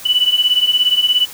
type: beating tone pair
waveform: sine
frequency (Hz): 2960 / 2977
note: F#7 / F#7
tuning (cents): 0 / +10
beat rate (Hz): 17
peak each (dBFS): -16 / -13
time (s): 0.05-1.26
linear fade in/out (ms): 10
effects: white hiss -34 dBFS RMS until 1.33 s